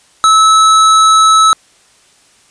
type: tone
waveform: square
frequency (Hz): 1300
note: E6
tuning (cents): -24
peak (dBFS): -5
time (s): 0.24-1.53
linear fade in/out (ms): 0
effects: white hiss -48 dBFS RMS until 2.5 s + resampled to 22050 Hz